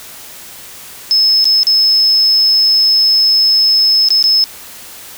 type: tone with dropouts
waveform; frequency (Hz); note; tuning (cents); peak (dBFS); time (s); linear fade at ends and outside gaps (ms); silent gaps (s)
sine; 5200; E8; -24; -6; 1.11-4.44; 0; 1.443-1.454 / 1.632-1.669 / 4.086-4.105 / 4.226-4.24
effects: tanh soft clip ceiling -3 dBFS + white hiss -33 dBFS RMS until 5.17 s